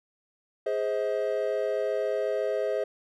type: chord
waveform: triangle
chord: Ab major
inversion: none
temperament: equal with one note detuned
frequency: 415.3 / 523.3 / 637.5 Hz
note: Ab4 / C5 / Eb5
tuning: 0 / 0 / +42 cents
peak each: -28 dBFS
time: 0.66-2.84 s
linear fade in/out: 5 ms
effects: none